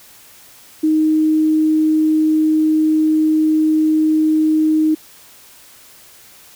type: tone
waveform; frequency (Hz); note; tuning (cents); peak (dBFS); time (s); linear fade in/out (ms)
sine; 311.8; D#4; +4; -11; 0.83-4.95; 10
effects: white hiss -44 dBFS RMS until 6.55 s